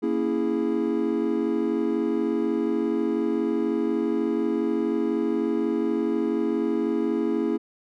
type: chord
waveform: triangle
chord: A# half-diminished seventh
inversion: none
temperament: equal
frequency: 233.1 / 277.2 / 329.6 / 415.3 Hz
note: A#3 / C#4 / E4 / G#4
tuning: 0 / 0 / 0 / 0 cents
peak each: -26 / -27 / -24 / -26 dBFS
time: 0.02-7.58 s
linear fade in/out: 20 ms
effects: none

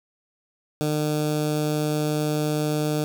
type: tone with notch filter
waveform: 15% pulse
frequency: 151.3 Hz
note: D#3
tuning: 48 cents flat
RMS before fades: -24 dBFS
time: 0.81-3.04 s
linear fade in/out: 0 ms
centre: 1900 Hz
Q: 0.94
effects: none

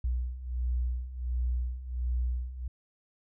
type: beating tone pair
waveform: sine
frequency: 60.5 / 61.9 Hz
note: B1 / B1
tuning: -35 / +5 cents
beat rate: 1.4 Hz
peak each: -34 / -30 dBFS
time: 0.04-2.68 s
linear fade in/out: 5 ms
effects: none

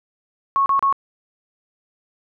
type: tone bursts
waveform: sine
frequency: 1100 Hz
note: C#6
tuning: 14 cents flat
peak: -14 dBFS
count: 3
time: 0.56-0.926 s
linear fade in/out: 0 ms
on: 100 ms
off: 33 ms
effects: none

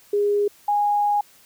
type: tone pair in turn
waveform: sine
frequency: 410 / 824.3 Hz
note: G#4 / G#5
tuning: -22 / -13 cents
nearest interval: octave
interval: 1209 cents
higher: second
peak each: -17 / -17 dBFS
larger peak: neither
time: 0.13-0.48 / 0.68-1.21 s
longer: second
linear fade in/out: 5 ms
effects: white hiss -53 dBFS RMS until 1.45 s

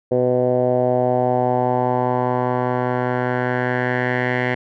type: tone with low-pass filter sweep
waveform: 10% pulse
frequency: 125 Hz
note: B2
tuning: 21 cents sharp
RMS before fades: -19 dBFS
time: 0.11-4.55 s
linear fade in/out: 10 ms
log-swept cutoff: 510 to 2100 Hz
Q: 3.3
effects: none

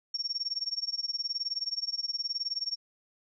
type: tone with tremolo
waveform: sine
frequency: 5510 Hz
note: F8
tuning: 24 cents flat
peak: -27 dBFS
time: 0.14-2.76 s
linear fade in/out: 5 ms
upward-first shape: sine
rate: 19 Hz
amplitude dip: 95%
effects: none

